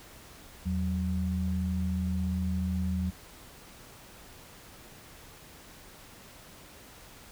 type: tone pair together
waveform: sine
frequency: 82.05 / 185 Hz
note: E2 / F#3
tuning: -8 / 0 cents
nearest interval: octave + major second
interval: 1408 cents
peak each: -30 / -30 dBFS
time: 0.65-3.11 s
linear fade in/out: 20 ms
effects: pink hiss -51 dBFS RMS until 7.31 s